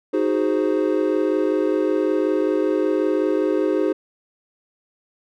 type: chord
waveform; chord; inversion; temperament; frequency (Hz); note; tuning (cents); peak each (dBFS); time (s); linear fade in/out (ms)
triangle; Ab dominant seventh; second; equal; 311.1 / 370 / 415.3 / 523.3; Eb4 / Gb4 / Ab4 / C5; 0 / 0 / 0 / 0; -20 / -21 / -21 / -23; 0.13-3.93; 10
effects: none